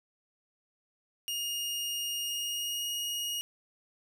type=tone with pitch glide; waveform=sawtooth; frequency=2850 to 2876 Hz; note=F7 to F#7; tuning=+34 to -50 cents; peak=-29 dBFS; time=1.28-3.41 s; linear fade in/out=0 ms; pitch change=+16 cents; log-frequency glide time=2.24-2.89 s; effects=none